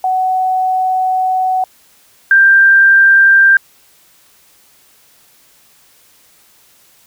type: tone pair in turn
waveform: sine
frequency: 747 / 1582.8 Hz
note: F#5 / G6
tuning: +16 / +16 cents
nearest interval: octave + minor second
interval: 1300 cents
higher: second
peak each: -11 / -4 dBFS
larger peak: second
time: 0.04-1.64 / 2.31-3.57 s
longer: first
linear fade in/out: 2 ms
effects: white hiss -49 dBFS RMS until 7.06 s